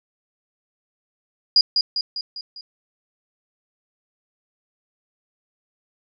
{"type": "tone with echo", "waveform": "sine", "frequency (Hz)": 4877, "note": "D#8", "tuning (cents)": -35, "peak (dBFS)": -10, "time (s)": [1.56, 1.61], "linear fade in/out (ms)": 2, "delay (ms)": 200, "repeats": 5, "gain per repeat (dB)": -5, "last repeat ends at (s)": 2.61, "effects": []}